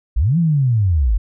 sine linear two-way sweep, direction up then down, 43.65 to 174.61 to 43.65 Hz, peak -12 dBFS, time 0.16-1.18 s, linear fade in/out 10 ms, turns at 0.38 s, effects none

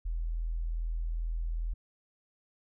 sine tone, 41.2 Hz, E1, in tune, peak -30 dBFS, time 0.05-1.74 s, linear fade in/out 10 ms, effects none

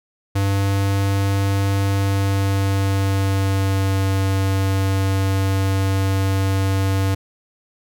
square tone with pitch glide, 98.5 to 96.64 Hz, G2 to G2, +9 to -24 cents, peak -17 dBFS, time 0.35-7.15 s, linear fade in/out 10 ms, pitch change -33 cents, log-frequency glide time 1.89-4.06 s, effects none

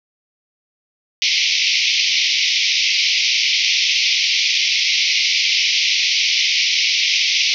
pink band-pass noise, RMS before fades -17 dBFS, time 1.22-7.54 s, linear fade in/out 0 ms, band 2100 to 5900 Hz, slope 96 dB/octave, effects none

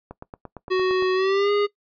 click train, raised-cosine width 1 ms, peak -22 dBFS, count 9, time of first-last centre 0.11-1.024 s, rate 8.75 Hz
square tone with pitch glide, 371.8 to 410.2 Hz, F#4 to G#4, +8 to -21 cents, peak -19 dBFS, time 0.7-1.67 s, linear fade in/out 20 ms, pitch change +171 cents, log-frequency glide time 1.14-1.51 s
effects noise-tail reverb RT60 0.1 s tail -20 dB re dry + resampled to 11025 Hz

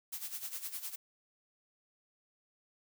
blue noise with tremolo, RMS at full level -39 dBFS, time 0.12-0.96 s, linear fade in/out 10 ms, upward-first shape sine, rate 9.8 Hz, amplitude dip 75%, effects none

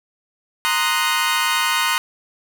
20% pulse chord, C half-diminished seventh, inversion third, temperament equal, 932.3 / 1046.5 / 1244.5 / 1480 Hz, Bb5 / C6 / Eb6 / Gb6, 0 / 0 / 0 / 0 cents, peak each -18 dBFS, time 0.65-1.98 s, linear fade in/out 0 ms, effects none

